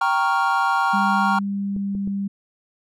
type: chord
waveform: triangle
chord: G half-diminished seventh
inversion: none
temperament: equal with one note detuned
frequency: 784 / 932.3 / 1103 / 1396.9 Hz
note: G5 / Bb5 / Db6 / F6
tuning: 0 / 0 / -9 / 0 cents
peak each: -21 dBFS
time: 0.01-1.39 s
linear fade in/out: 5 ms
type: tone with pitch glide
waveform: sine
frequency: 200.3 to 198.34 Hz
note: G3 to G3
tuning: +38 to +21 cents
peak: -22 dBFS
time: 0.93-2.28 s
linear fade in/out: 10 ms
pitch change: -17 cents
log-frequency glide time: 1.03-2.02 s
type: clicks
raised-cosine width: 3 ms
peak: -23 dBFS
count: 3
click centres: 1.764 / 1.951 / 2.075 s
effects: none